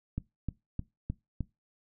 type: click train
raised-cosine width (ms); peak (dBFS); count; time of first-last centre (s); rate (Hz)
5; -20; 5; 0.18-1.407; 3.26
effects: noise-tail reverb RT60 0.2 s tail -20 dB re dry